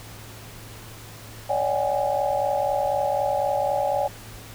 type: tone cluster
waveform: sine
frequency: 565 / 609 / 757 / 827 Hz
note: C#5 / D#5 / F#5 / G#5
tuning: +33 / -37 / +39 / -8 cents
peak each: -25 / -28 / -27 / -26 dBFS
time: 1.49-4.08 s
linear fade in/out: 10 ms
effects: added 109 Hz sine -43 dBFS peak until 4.54 s + pink hiss -43 dBFS RMS until 4.54 s